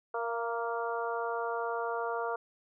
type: harmonic tone with a mistuned harmonic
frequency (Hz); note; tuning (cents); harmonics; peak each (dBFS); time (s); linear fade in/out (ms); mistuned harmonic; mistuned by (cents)
233.1; A#3; 0; 2 / 3 / 4 / 5 / 6; -35 / -37 / -38 / -39 / -40; 0.14-2.36; 5; 3; -27
effects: none